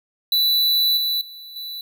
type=tone with level steps; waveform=square; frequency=3969 Hz; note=B7; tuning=8 cents sharp; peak=-16 / -20 / -37 / -30 dBFS; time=0.32-1.81 s; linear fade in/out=2 ms; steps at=0.97 / 1.21 / 1.56 s; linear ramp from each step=2 ms; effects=none